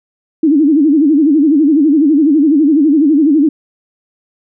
sine tone with vibrato, 298.1 Hz, D4, 26 cents sharp, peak -6 dBFS, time 0.43-3.49 s, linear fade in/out 5 ms, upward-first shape sine, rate 12 Hz, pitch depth 160 cents each way, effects none

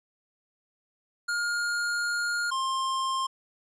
square tone pair in turn, 1419 / 1058.8 Hz, F6 / C6, +27 / +20 cents, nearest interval perfect fourth, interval 507 cents, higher first, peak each -27 / -27 dBFS, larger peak neither, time 1.28-2.51 / 2.51-3.27 s, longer first, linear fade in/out 10 ms, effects resampled to 22050 Hz

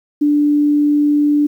sine tone, 293.7 Hz, D4, in tune, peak -10 dBFS, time 0.21-1.47 s, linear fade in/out 10 ms, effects 8-bit

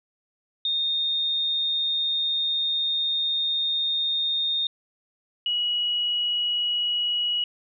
sine tone pair in turn, 3672 / 2914 Hz, A#7 / F#7, -27 / -27 cents, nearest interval major third, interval 400 cents, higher first, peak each -22 dBFS, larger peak neither, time 0.65-4.67 / 5.46-7.44 s, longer first, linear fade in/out 2 ms, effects none

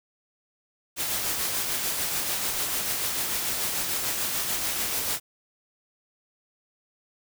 white noise with tremolo, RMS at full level -27 dBFS, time 0.96-5.2 s, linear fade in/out 50 ms, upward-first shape sine, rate 6.8 Hz, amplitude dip 30%, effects none

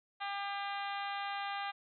harmonic tone, 400.2 Hz, G4, 36 cents sharp, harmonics 2 / 3 / 4 / 5 / 6 / 7 / 8 / 9 / 10, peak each -39 / -43 / -45 / -47 / -49 / -50 / -51 / -52 / -53 dBFS, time 0.2-1.72 s, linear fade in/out 20 ms, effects none

